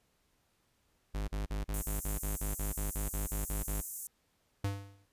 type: tone bursts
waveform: 45% pulse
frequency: 51 Hz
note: G#1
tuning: 31 cents flat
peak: -33 dBFS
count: 15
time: 1.14-3.814 s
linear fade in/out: 10 ms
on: 140 ms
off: 41 ms
type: high-pass noise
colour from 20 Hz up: white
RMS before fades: -40 dBFS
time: 1.74-4.07 s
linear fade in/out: 0 ms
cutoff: 6600 Hz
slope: 48 dB/octave
type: tone with exponential decay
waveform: square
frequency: 99.4 Hz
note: G2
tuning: 25 cents sharp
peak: -29 dBFS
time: 4.64-5.06 s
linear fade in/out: 5 ms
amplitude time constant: 90 ms
effects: pink hiss -74 dBFS RMS until 5.12 s + resampled to 32000 Hz